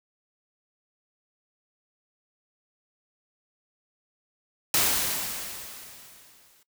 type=noise with exponential decay; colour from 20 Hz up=white; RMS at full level=-21 dBFS; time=4.74-6.63 s; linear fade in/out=2 ms; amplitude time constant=410 ms; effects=noise-tail reverb RT60 0.1 s tail -18 dB re dry